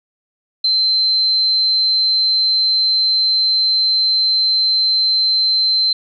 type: tone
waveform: sine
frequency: 4100 Hz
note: C8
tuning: 36 cents flat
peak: -12 dBFS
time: 0.64-5.93 s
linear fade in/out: 5 ms
effects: none